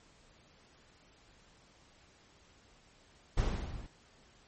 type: noise with level ramp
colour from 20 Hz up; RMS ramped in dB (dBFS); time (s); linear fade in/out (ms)
brown; -27 to -48; 3.37-3.87; 10
effects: pink hiss -63 dBFS RMS until 4.47 s + MP3 32 kbps